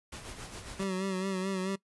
pink noise with tremolo, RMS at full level -42 dBFS, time 0.12-0.84 s, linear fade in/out 5 ms, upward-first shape sine, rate 7.3 Hz, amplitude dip 50%
25% pulse tone with vibrato, 190 Hz, F#3, 46 cents sharp, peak -27 dBFS, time 0.79-1.76 s, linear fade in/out 10 ms, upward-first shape sine, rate 4.6 Hz, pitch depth 50 cents each way
effects noise-tail reverb RT60 0.1 s tail -21 dB re dry + resampled to 24000 Hz

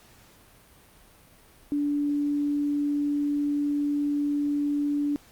sine tone, 290 Hz, D4, 22 cents flat, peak -23 dBFS, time 1.72-5.16 s, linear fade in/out 0 ms, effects pink hiss -55 dBFS RMS until 5.31 s + Opus 48 kbps

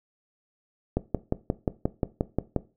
click train, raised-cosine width 2 ms, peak -10 dBFS, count 10, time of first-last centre 0.97-2.563 s, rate 5.65 Hz, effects noise-tail reverb RT60 0.3 s tail -17 dB re dry

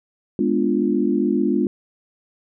sine chord, G# diminished seventh, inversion none, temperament equal, 207.7 / 246.9 / 293.7 / 349.2 Hz, G#3 / B3 / D4 / F4, 0 / 0 / 0 / 0 cents, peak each -22 dBFS, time 0.39-1.67 s, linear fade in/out 2 ms, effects none

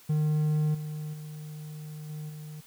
triangle tone with level steps, 152.5 Hz, D#3, 34 cents flat, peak -21 / -31 / -36 / -33 / -37 dBFS, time 0.09-2.61 s, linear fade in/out 10 ms, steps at 0.74 / 1.13 / 2.09 / 2.29 s, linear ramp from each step 10 ms, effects white hiss -55 dBFS RMS until 2.66 s

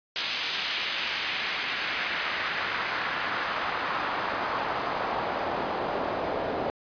pink noise with band-pass filter sweep, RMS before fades -30 dBFS, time 0.16-6.7 s, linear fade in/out 0 ms, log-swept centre 3400 to 560 Hz, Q 1.3, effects resampled to 11025 Hz

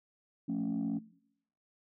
sine chord, F augmented, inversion none, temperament equal, 174.61 / 220 / 277.2 Hz, F3 / A3 / C#4, 0 / 0 / 0 cents, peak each -37 / -34 / -33 dBFS, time 0.48-0.99 s, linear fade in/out 10 ms, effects noise-tail reverb RT60 0.7 s tail -21 dB re dry + tanh soft clip ceiling -27 dBFS

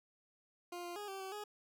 20% pulse tone with pitch steps, 351.3 / 348.7 / 413.4 / 387.6 / 382 / 417.2 Hz, F4 / F4 / G#4 / G4 / G4 / G#4, +10 / -3 / -8 / -20 / -45 / +8 cents, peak -38 dBFS, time 0.72-1.44 s, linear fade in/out 5 ms, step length 120 ms, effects none

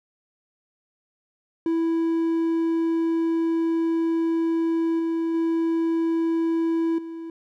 triangle tone with level steps, 329.6 Hz, E4, in tune, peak -18 / -20 / -18 / -30 dBFS, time 1.66-7.3 s, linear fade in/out 2 ms, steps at 4.99 / 5.34 / 6.98 s, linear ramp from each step 5 ms, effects none

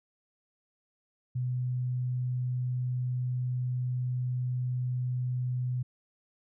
sine tone, 125.4 Hz, B2, 27 cents sharp, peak -28 dBFS, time 1.35-5.83 s, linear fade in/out 10 ms, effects none

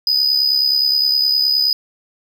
triangle tone with amplitude modulation, 4982 Hz, D#8, 1 cent sharp, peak -9 dBFS, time 0.07-1.73 s, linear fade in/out 2 ms, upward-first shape sine, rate 69.6 Hz, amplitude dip 60%, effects none

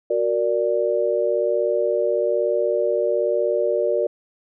sine chord, Gb augmented, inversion none, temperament equal, 370 / 466.2 / 587.3 Hz, Gb4 / Bb4 / D5, 0 / 0 / 0 cents, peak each -24 / -22 / -21 dBFS, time 0.1-4.07 s, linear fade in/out 5 ms, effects none

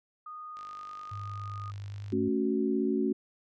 sine tone, 1234 Hz, D#6, 15 cents flat, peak -40 dBFS, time 0.26-1.71 s, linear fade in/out 5 ms
click train, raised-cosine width 0.2 ms, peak -35 dBFS, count 78, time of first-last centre 0.57-2.122 s, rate 49.6 Hz
sine tone with pitch glide, 100.9 to 102.07 Hz, G#2 to G#2, -49 to -30 cents, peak -37 dBFS, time 1.11-2.29 s, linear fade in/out 10 ms, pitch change +19 cents, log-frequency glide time 1.81-2.03 s
sine chord, F# minor, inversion first, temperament equal, 220 / 277.2 / 370 Hz, A3 / C#4 / F#4, 0 / 0 / 0 cents, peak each -30 dBFS, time 2.12-3.13 s, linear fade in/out 10 ms
effects none

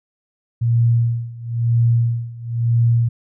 sine tone with tremolo, 117.3 Hz, A#2, 11 cents sharp, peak -11 dBFS, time 0.61-3.09 s, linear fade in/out 10 ms, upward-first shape sine, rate 1 Hz, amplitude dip 90%, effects none

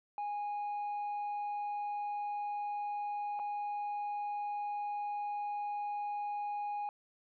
sine tone with dropouts, 825 Hz, G#5, 12 cents flat, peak -32 dBFS, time 0.18-6.89 s, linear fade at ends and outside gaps 1 ms, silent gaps 3.392-3.397 s, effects tanh soft clip ceiling -34 dBFS

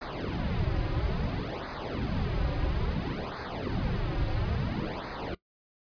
brown noise with flanger, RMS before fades -31 dBFS, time 0.01-5.35 s, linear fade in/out 10 ms, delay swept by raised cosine 0.32 to 4.62 ms, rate 0.59 Hz, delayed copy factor -0.9, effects noise-tail reverb RT60 0.1 s tail -20 dB re dry + resampled to 11025 Hz

